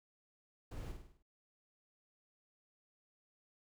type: noise with echo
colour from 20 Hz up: brown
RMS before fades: -45 dBFS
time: 0.71-0.92 s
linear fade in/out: 5 ms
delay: 51 ms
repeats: 6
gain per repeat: -5 dB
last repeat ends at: 1.226 s
effects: none